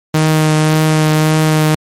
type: tone with vibrato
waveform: sawtooth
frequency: 155.56 Hz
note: D#3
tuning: in tune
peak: -5 dBFS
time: 0.14-1.75 s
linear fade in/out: 5 ms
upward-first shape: triangle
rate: 1.8 Hz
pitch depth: 14 cents each way
effects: MP3 64 kbps